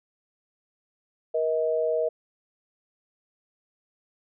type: tone pair together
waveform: sine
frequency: 475.2 / 634.3 Hz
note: A#4 / D#5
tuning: +33 / +33 cents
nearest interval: perfect fourth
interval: 500 cents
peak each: -25 dBFS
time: 1.34-2.09 s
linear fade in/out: 10 ms
effects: none